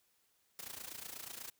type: noise with amplitude modulation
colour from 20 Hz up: white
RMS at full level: -44 dBFS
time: 0.59-1.5 s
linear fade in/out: 0 ms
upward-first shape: sine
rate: 28.2 Hz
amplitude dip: 80%
effects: white hiss -75 dBFS RMS until 1.59 s